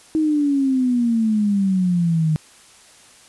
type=exponential sweep; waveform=sine; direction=down; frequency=318.1 to 153.6 Hz; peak=-15 dBFS; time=0.15-2.36 s; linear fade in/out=0 ms; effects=white hiss -48 dBFS RMS until 3.28 s + resampled to 24000 Hz